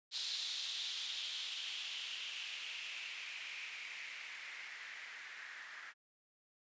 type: noise with low-pass filter sweep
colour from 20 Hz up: violet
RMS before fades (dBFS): -45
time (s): 0.11-5.94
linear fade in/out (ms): 50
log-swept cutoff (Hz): 4000 to 1700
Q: 3.9
effects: resampled to 16000 Hz